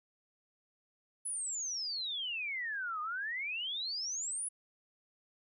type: exponential two-way sweep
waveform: sine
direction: down then up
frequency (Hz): 10390 to 1204 to 10390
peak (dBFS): -35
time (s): 1.25-4.49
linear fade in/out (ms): 10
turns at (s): 3.01
effects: none